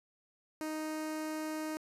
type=tone with notch filter; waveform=sawtooth; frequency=311.1 Hz; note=D#4; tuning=in tune; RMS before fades=-38 dBFS; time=0.61-1.77 s; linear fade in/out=0 ms; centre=3400 Hz; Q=2; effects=resampled to 32000 Hz